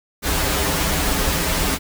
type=noise with comb filter; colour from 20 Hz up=pink; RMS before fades=-20 dBFS; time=0.22-1.79 s; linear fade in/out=50 ms; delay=8.6 ms; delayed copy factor=-0.9; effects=none